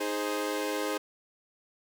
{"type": "chord", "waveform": "sawtooth", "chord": "Ab major", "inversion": "second", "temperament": "equal", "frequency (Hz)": [311.1, 415.3, 523.3], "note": ["Eb4", "Ab4", "C5"], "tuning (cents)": [0, 0, 0], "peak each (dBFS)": -30, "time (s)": [0, 0.98], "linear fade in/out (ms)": 10, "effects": []}